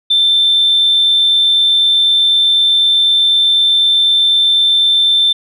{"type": "tone", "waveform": "sine", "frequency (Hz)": 3556, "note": "A7", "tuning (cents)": 18, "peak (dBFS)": -7, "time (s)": [0.1, 5.33], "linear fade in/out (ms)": 10, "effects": ["tanh soft clip ceiling -3 dBFS"]}